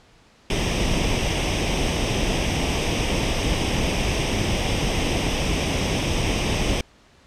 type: noise with comb filter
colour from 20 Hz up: pink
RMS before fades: -22 dBFS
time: 0.5-6.81 s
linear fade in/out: 2 ms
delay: 0.35 ms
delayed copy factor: +0.65
effects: pink hiss -54 dBFS RMS until 7.26 s + low-pass 6000 Hz 12 dB/octave